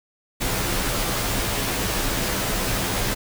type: noise with comb filter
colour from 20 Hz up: pink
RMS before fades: -24 dBFS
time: 0.4-3.15 s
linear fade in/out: 20 ms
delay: 13 ms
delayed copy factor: -0.7
effects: none